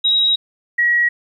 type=tone pair in turn; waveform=sine; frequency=3822 / 1911 Hz; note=A#7 / A#6; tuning=+43 / +43 cents; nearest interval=octave; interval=1200 cents; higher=first; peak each=-12 dBFS; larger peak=neither; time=0.04-0.36 / 0.78-1.09 s; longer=first; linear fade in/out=10 ms; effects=9-bit